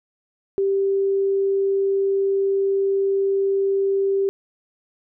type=tone; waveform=sine; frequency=392 Hz; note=G4; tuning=in tune; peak=-17 dBFS; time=0.58-4.29 s; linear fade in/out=0 ms; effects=none